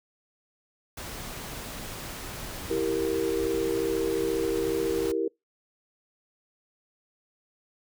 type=noise; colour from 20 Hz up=pink; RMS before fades=-38 dBFS; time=0.97-5.12 s; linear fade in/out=5 ms
type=chord; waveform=sine; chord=E diminished; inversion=none; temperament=equal; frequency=329.6 / 392 / 466.2 Hz; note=E4 / G4 / Bb4; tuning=0 / 0 / 0 cents; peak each=-30 / -29 / -28 dBFS; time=2.7-5.28 s; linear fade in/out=5 ms
effects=noise-tail reverb RT60 0.2 s tail -26 dB re dry